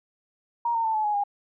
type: tone with pitch steps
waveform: sine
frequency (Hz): 941 / 913.7 / 887.2 / 861.4 / 836.4 / 812.1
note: A#5 / A#5 / A5 / A5 / G#5 / G#5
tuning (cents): +16 / -35 / +14 / -37 / +12 / -39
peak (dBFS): -22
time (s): 0.65-1.238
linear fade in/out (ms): 5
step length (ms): 98
effects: none